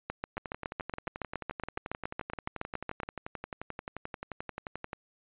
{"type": "two click trains", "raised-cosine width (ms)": 0.5, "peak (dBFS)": [-22, -18], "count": [53, 22], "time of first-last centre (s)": [[0.37, 4.931], [0.1, 3.033]], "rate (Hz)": [11.4, 7.16], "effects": ["resampled to 8000 Hz"]}